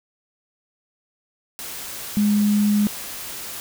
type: tone in noise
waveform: sine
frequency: 207.4 Hz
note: G#3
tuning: 2 cents flat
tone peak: -15 dBFS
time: 2.17-2.87 s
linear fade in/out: 0 ms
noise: white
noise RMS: -33 dBFS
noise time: 1.59-3.6 s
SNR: +15 dB
effects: none